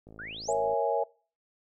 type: click train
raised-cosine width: 2 ms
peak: -36 dBFS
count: 37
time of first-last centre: 0.07-0.733 s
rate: 54.3 Hz
type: exponential sweep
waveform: sine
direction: up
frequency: 1371 to 8240 Hz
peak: -38 dBFS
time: 0.19-0.53 s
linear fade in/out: 2 ms
type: chord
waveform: sine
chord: A# half-diminished seventh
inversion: none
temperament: equal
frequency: 466.2 / 554.4 / 659.3 / 830.6 Hz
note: A#4 / C#5 / E5 / G#5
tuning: 0 / 0 / 0 / 0 cents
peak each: -30 dBFS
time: 0.48-1.04 s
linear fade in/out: 10 ms
effects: noise-tail reverb RT60 0.4 s tail -23 dB re dry